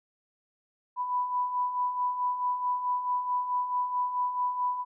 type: beating tone pair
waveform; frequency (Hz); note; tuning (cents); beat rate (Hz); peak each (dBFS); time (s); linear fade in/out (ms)
sine; 987.8 / 992.4; B5 / B5; 0 / +8; 4.6; -35 / -27; 0.96-4.85; 50
effects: none